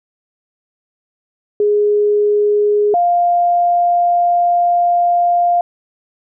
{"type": "tone pair in turn", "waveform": "sine", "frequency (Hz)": [415.3, 699.7], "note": ["G#4", "F5"], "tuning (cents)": [0, 3], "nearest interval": "major sixth", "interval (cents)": 903, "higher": "second", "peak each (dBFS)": -10, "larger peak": "neither", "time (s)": [[1.6, 2.94], [2.94, 5.61]], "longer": "second", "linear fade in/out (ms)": 2, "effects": []}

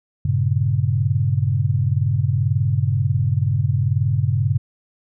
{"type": "chord", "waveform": "sine", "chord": "G diminished", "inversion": "none", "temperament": "equal", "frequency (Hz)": [98, 116.54, 138.59], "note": ["G2", "Bb2", "Db3"], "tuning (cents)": [0, 0, 0], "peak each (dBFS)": [-20, -21, -20], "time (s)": [0.25, 4.58], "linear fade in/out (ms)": 5, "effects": []}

